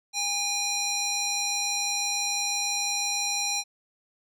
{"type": "tone with band-pass filter", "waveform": "square", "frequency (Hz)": 814, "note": "G#5", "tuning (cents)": -35, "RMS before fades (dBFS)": -28, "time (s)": [0.13, 3.64], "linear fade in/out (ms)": 50, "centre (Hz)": 5400, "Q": 1.9, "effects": []}